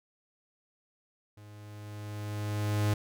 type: tone with level ramp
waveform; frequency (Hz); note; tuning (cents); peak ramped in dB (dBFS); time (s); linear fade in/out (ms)
45% pulse; 104.6; G#2; +13; -49 to -24; 1.37-2.94; 5
effects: none